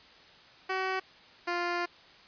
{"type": "tone pair in turn", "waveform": "10% pulse", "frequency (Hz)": [377.8, 349.2], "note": ["F#4", "F4"], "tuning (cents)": [36, 0], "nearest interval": "minor second", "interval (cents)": 136, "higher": "first", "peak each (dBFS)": [-21, -21], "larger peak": "neither", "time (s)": [[0.69, 1], [1.47, 1.86]], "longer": "second", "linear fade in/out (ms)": 10, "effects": ["white hiss -55 dBFS RMS until 2.27 s", "resampled to 11025 Hz"]}